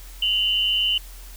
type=tone pair together; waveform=sine; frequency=2809 / 3017 Hz; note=F7 / F#7; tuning=+9 / +33 cents; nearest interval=minor second; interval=124 cents; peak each=-23 / -20 dBFS; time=0.22-0.98 s; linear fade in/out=5 ms; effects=added 43 Hz sine -38 dBFS peak until 1.36 s + white hiss -46 dBFS RMS until 1.36 s

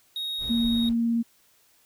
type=tone; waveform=triangle; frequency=3756 Hz; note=A#7; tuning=12 cents sharp; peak=-27 dBFS; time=0.16-0.89 s; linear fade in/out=2 ms
type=noise; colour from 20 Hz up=brown; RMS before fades=-39 dBFS; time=0.38-0.95 s; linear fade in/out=50 ms
type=tone with vibrato; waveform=sine; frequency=232.3 Hz; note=A#3; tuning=6 cents flat; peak=-21 dBFS; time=0.49-1.23 s; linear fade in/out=20 ms; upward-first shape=sine; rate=18 Hz; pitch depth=10 cents each way
effects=white hiss -62 dBFS RMS until 1.85 s

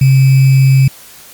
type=tone with sample-and-hold; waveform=sine; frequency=133.4 Hz; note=C3; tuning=34 cents sharp; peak=-4 dBFS; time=0.01-0.88 s; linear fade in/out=5 ms; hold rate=2450 Hz; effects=white hiss -37 dBFS RMS until 1.33 s + Opus 48 kbps

